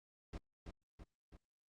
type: noise with echo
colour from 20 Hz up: brown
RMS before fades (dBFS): -45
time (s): 0.33-0.38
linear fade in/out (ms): 5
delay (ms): 330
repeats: 3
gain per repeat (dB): -4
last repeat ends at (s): 1.37
effects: low-pass 7000 Hz 12 dB/octave + Opus 48 kbps